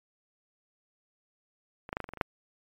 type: clicks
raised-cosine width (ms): 0.5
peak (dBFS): -26 / -17 / -15 / -18 / -25 / -26 / -24 / -27 / -10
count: 9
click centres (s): 1.891 / 1.929 / 1.969 / 2.003 / 2.042 / 2.09 / 2.136 / 2.173 / 2.212
effects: MP3 96 kbps